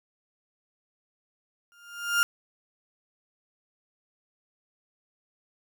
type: tone with exponential growth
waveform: 35% pulse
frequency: 1405 Hz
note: F6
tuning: 10 cents sharp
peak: -16 dBFS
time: 1.72-2.23 s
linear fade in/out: 0 ms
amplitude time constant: 110 ms
effects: none